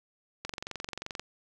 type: click train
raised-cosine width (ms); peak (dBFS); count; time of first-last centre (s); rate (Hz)
0.2; -19; 18; 0.45-1.196; 22.8
effects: none